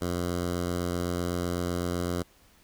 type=tone with notch filter; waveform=10% pulse; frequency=87.9 Hz; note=F2; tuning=12 cents sharp; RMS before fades=-30 dBFS; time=0.01-2.23 s; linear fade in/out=10 ms; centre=2400 Hz; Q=1.7; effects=pink hiss -60 dBFS RMS until 2.63 s